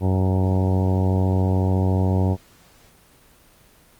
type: harmonic tone with a mistuned harmonic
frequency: 93.9 Hz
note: F#2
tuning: 26 cents sharp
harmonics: 1 / 2 / 3 / 4 / 5 / 6 / 7 / 8 / 9 / 10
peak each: -18 / -24 / -28 / -30 / -32 / -34 / -35 / -36 / -37 / -38 dBFS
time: 0-2.37 s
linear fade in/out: 50 ms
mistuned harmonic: 10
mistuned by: -17 cents
effects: pink hiss -53 dBFS RMS until 3.99 s + Opus 24 kbps